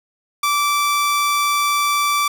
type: tone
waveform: sawtooth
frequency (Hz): 1164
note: D6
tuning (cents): -16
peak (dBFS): -12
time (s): 0.43-2.28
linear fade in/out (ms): 5
effects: none